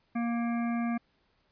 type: harmonic tone with a mistuned harmonic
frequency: 234.6 Hz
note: A#3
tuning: 11 cents sharp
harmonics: 1 / 3 / 5 / 7 / 9 / 10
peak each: -28 / -38 / -42 / -45 / -47 / -48 dBFS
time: 0.15-0.98 s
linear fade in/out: 10 ms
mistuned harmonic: 9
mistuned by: +17 cents
effects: pink hiss -71 dBFS RMS until 1.51 s + resampled to 11025 Hz